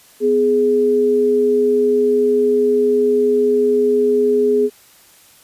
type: tone pair together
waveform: sine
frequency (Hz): 250.8 / 418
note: B3 / G#4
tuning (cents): +27 / +11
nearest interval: major sixth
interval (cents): 884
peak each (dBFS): -20 / -12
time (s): 0.2-4.7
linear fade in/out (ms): 50
effects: white hiss -48 dBFS RMS until 5.43 s + resampled to 32000 Hz